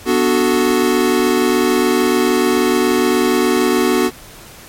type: chord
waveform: square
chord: B minor seventh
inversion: none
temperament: equal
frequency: 246.9 / 293.7 / 370 / 440 Hz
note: B3 / D4 / F#4 / A4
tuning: 0 / 0 / 0 / 0 cents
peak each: -18 / -20 / -16 / -21 dBFS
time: 0.05-4.11 s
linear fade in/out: 50 ms
effects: pink hiss -38 dBFS RMS until 4.68 s + MP3 64 kbps